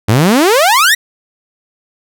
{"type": "exponential sweep", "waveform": "sawtooth", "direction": "up", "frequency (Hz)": [98, 1975.5], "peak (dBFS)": -3, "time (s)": [0.08, 0.95], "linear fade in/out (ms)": 10, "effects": []}